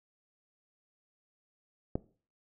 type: click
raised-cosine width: 2 ms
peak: -17 dBFS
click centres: 1.955 s
effects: noise-tail reverb RT60 0.4 s tail -19 dB re dry